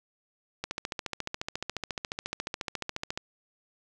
click train, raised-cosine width 0.2 ms, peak -15 dBFS, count 37, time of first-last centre 0.64-3.175 s, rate 14.2 Hz, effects none

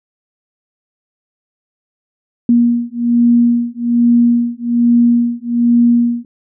sine beating tone pair, 237.1 / 238.3 Hz, A#3 / A#3, +30 / +38 cents, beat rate 1.2 Hz, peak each -12 dBFS, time 2.49-6.25 s, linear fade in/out 2 ms, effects none

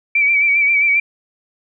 sine tone with vibrato, 2307 Hz, D7, 31 cents flat, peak -11 dBFS, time 0.15-1 s, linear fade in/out 5 ms, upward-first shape sine, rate 7.5 Hz, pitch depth 46 cents each way, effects none

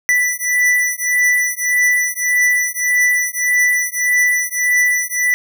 square beating tone pair, 1975.5 / 1977.2 Hz, B6 / B6, 0 / +1 cents, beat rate 1.7 Hz, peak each -17 dBFS, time 0.09-5.34 s, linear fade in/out 0 ms, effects none

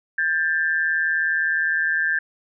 sine tone pair together, 1594.4 / 1754 Hz, G6 / A6, +29 / -6 cents, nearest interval major second, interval 165 cents, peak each -21 / -22 dBFS, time 0.18-2.19 s, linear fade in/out 5 ms, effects none

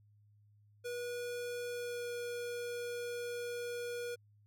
square tone with pitch glide, 484.2 to 480.6 Hz, B4 to B4, -34 to -47 cents, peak -39 dBFS, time 0.84-4.16 s, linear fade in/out 20 ms, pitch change -13 cents, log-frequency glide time 1.69-2.11 s, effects added 104 Hz sine -63 dBFS peak until 4.46 s

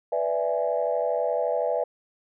sine chord, E dominant seventh, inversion second, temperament equal, 493.9 / 587.3 / 659.3 / 830.6 Hz, B4 / D5 / E5 / G#5, 0 / 0 / 0 / 0 cents, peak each -27 / -27 / -27 / -32 dBFS, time 0.12-1.84 s, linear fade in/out 5 ms, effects tanh soft clip ceiling -12 dBFS

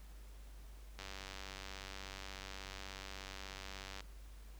click train, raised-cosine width 0.2 ms, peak -29 dBFS, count 292, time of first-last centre 0.99-4.006 s, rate 96.5 Hz, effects added 50 Hz sine -51 dBFS peak until 4.59 s + pink hiss -64 dBFS RMS until 4.59 s

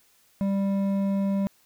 sine tone with hard clipping, 196.8 Hz, G3, 7 cents sharp, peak -24 dBFS, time 0.41-1.47 s, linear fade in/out 0 ms, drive 8 dB, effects white hiss -62 dBFS RMS until 1.65 s

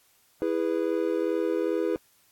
triangle chord, E major, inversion none, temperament just, 329.6 / 412 / 494.4 Hz, E4 / G#4 / B4, 0 / -14 / +2 cents, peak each -26 / -27 / -27 dBFS, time 0.42-1.96 s, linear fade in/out 0 ms, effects white hiss -63 dBFS RMS until 2.31 s + AAC 64 kbps

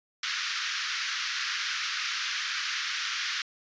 pink band-pass noise, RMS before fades -32 dBFS, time 0.23-3.42 s, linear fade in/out 2 ms, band 1300 to 6000 Hz, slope 48 dB/octave, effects resampled to 16000 Hz

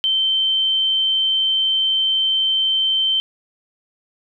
sine tone, 3106 Hz, G7, 17 cents flat, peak -15 dBFS, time 0.04-3.2 s, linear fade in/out 0 ms, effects none

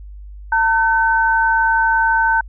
sine tone pair together, 903 / 1525 Hz, A5 / G6, +45 / -48 cents, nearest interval major sixth, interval 907 cents, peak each -15 dBFS, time 0.52-2.41 s, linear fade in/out 5 ms, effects added 50 Hz sine -32 dBFS peak until 2.48 s

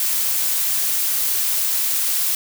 blue noise, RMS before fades -20 dBFS, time 0-2.35 s, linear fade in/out 2 ms, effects none

